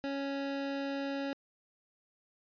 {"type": "tone", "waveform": "25% pulse", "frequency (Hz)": 277.2, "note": "C#4", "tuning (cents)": 0, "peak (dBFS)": -30, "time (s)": [0.04, 1.33], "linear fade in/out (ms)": 0, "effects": ["resampled to 11025 Hz"]}